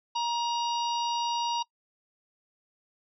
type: harmonic tone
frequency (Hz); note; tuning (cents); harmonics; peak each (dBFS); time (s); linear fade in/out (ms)
945; A#5; +23; 1 / 3 / 4 / 5 / 6; -27 / -37 / -39 / -41 / -43; 0.15-1.63; 10
effects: noise-tail reverb RT60 0.1 s tail -23 dB re dry

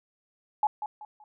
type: tone with echo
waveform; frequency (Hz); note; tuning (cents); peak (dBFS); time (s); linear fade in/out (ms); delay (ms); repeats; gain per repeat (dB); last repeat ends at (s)
sine; 847; G#5; +34; -20; 0.63-0.67; 2; 190; 3; -10; 1.24
effects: none

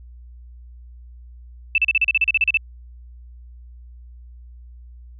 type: tone bursts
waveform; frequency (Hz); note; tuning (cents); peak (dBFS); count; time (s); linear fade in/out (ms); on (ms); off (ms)
sine; 2643; E7; +4; -13; 13; 1.75-2.572; 2; 30; 36
effects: added 60 Hz sine -39 dBFS peak until 5.19 s

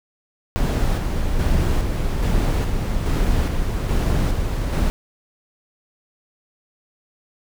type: noise with tremolo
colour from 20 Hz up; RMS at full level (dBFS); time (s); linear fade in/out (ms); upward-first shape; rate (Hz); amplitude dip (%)
brown; -18; 0.56-4.9; 0; square; 1.2; 35
effects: none

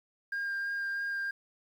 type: tone with vibrato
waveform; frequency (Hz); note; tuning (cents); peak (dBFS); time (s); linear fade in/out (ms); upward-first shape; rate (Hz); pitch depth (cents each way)
sine; 1606; G6; +41; -29; 0.32-1.31; 5; sine; 3.1; 11
effects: tanh soft clip ceiling -30 dBFS + 10-bit

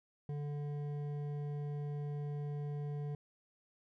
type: tone with hard clipping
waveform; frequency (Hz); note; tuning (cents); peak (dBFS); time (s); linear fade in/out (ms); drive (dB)
triangle; 145.9; D3; -11; -39; 0.29-3.15; 2; 13
effects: none

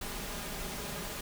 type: noise with comb filter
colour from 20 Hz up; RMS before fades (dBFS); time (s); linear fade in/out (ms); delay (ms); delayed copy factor
pink; -39; 0.01-1.21; 5; 4.9; +0.5
effects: none

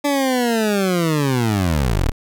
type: linear sweep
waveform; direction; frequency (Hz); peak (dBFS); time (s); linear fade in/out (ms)
20% pulse; down; 291.3 to 30.87; -11; 0.04-2.12; 10
effects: none

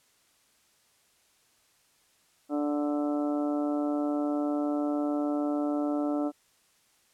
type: harmonic tone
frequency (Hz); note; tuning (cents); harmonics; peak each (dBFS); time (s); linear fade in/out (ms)
146.83; D3; 0; 2 / 3 / 4 / 5 / 6 / 7 / 8 / 9; -27 / -40 / -34 / -38 / -48 / -49 / -51 / -43; 2.49-6.32; 50
effects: white hiss -66 dBFS RMS until 7.13 s + low-pass 11000 Hz 12 dB/octave

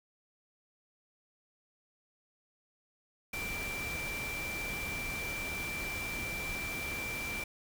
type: tone in noise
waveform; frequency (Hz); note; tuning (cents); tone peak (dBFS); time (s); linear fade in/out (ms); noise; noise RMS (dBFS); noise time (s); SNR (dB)
sine; 2349; D7; 0; -37; 3.33-7.44; 5; pink; -41; 3.33-7.44; +1
effects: none

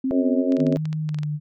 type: tone with vibrato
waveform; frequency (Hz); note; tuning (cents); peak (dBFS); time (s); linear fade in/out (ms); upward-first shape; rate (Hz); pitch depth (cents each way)
sine; 260.5; C4; -7; -20; 0.04-0.74; 5; sine; 2.8; 44
type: harmonic tone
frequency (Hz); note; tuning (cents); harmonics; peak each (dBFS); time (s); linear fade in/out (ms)
90.7; F#2; -34; 3 / 4 / 5 / 6 / 7; -23 / -29 / -29 / -28 / -30; 0.11-0.77; 0
type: clicks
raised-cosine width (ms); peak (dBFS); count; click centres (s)
0.2; -21; 12; 0.522 / 0.568 / 0.603 / 0.667 / 0.725 / 0.76 / 0.855 / 0.929 / 1.091 / 1.145 / 1.187 / 1.233
type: tone with pitch glide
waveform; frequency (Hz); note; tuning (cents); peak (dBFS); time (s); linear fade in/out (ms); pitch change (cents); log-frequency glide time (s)
sine; 155.5 to 149.77; D#3 to D3; -1 to +34; -23; 0.57-1.4; 50; -65; 1.01-1.21
effects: none

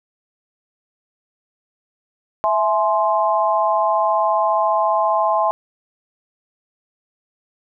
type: chord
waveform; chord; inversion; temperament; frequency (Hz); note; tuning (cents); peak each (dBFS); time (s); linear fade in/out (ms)
sine; E augmented; none; equal with one note detuned; 659.3 / 844.6 / 1046.5; E5 / G#5 / B#5; 0 / +29 / 0; -19; 2.44-5.51; 0
effects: none

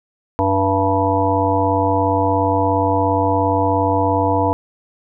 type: harmonic tone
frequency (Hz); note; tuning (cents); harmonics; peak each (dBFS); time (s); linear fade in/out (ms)
97.1; G2; -16; 1 / 3 / 5 / 7 / 9 / 10; -21 / -21 / -21 / -21 / -21 / -21; 0.39-4.53; 0
effects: none

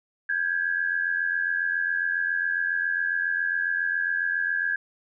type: tone pair together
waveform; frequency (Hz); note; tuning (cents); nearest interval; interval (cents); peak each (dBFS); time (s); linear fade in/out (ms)
sine; 1591 / 1678.3; G6 / G#6; +25 / +18; minor second; 93; -26; 0.29-4.76; 5
effects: none

